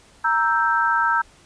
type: chord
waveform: sine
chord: E diminished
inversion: second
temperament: equal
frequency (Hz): 932.3 / 1318.5 / 1568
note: Bb5 / E6 / G6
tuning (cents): 0 / 0 / 0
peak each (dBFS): -21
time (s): 0.24-1.22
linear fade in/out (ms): 10
effects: pink hiss -52 dBFS RMS until 1.45 s + resampled to 22050 Hz